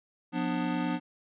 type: chord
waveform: square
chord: B diminished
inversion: second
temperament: just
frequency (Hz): 177.8 / 246.9 / 296.3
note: F3 / B3 / D4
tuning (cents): +31 / 0 / +15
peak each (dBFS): -34 / -33 / -33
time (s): 0.32-1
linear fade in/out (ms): 50
effects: resampled to 8000 Hz